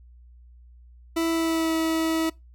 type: tone with pitch glide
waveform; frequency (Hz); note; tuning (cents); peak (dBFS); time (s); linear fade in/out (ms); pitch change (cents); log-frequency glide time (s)
40% pulse; 329.6 to 323.2; E4 to E4; 0 to -34; -21; 1.16-2.3; 10; -34; 1.3-1.74
effects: noise-tail reverb RT60 0.2 s tail -23 dB re dry + added 60 Hz sine -47 dBFS peak until 2.54 s